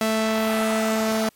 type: tone pair together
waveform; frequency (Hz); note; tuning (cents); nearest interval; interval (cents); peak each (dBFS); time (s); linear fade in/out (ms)
sawtooth; 220 / 659.9; A3 / E5; 0 / +2; octave + perfect fifth; 1902; -18 / -24; 0.01-1.29; 2
effects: white hiss -60 dBFS RMS until 1.35 s + AAC 48 kbps